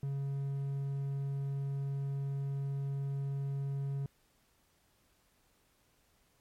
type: tone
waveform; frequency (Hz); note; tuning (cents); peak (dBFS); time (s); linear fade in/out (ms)
triangle; 138.59; C#3; 0; -31; 0.03-4.06; 2
effects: pink hiss -71 dBFS RMS until 6.4 s + MP3 64 kbps